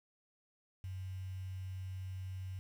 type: tone with quantisation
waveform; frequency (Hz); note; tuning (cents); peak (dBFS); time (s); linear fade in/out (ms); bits
sine; 93.7; F#2; +22; -40; 0.84-2.59; 0; 10
effects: none